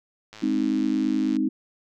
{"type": "click train", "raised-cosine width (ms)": 0.2, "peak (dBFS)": -25, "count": 113, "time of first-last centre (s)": [0.33, 1.367], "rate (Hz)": 108}
{"type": "chord", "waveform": "sine", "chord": "Ab major", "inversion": "none", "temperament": "equal", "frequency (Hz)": [207.7, 261.6, 311.1], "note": ["Ab3", "C4", "Eb4"], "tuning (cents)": [0, 0, 0], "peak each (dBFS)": [-28, -24, -24], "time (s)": [0.42, 1.49], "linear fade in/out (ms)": 10}
{"effects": []}